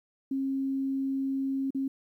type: tone with dropouts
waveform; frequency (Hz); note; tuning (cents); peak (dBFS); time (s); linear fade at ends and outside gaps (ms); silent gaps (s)
sine; 270; C#4; -45; -27; 0.31-1.88; 5; 1.706-1.747
effects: 11-bit